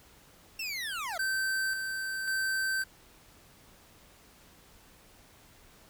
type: linear sweep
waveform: 25% pulse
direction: down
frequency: 2743 to 622.3 Hz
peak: -30 dBFS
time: 0.59-1.18 s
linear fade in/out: 5 ms
type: tone with tremolo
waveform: square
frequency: 1550 Hz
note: G6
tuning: 20 cents flat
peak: -29 dBFS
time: 1.19-2.84 s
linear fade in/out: 5 ms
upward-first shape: square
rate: 0.92 Hz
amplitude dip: 40%
effects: pink hiss -58 dBFS RMS until 5.89 s